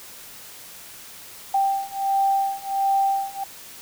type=beating tone pair; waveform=sine; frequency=784 / 785.4 Hz; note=G5 / G5; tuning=0 / +3 cents; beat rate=1.4 Hz; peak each=-23 / -22 dBFS; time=1.54-3.44 s; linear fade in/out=5 ms; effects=white hiss -42 dBFS RMS until 3.81 s